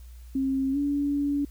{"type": "tone with pitch glide", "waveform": "sine", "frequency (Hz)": [268, 285.6], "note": ["C4", "D4"], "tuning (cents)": [42, -48], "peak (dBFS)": -23, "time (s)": [0.35, 1.45], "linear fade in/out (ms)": 5, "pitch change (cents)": 110, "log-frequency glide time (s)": [0.72, 0.77], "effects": ["added 60 Hz sine -42 dBFS peak until 1.5 s", "white hiss -60 dBFS RMS until 1.5 s"]}